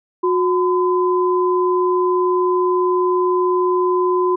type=tone pair together; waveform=sine; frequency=363.4 / 1015.2 Hz; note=F#4 / B5; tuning=-31 / +47 cents; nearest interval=octave + tritone; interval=1778 cents; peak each=-15 / -19 dBFS; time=0.23-4.36 s; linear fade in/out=10 ms; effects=none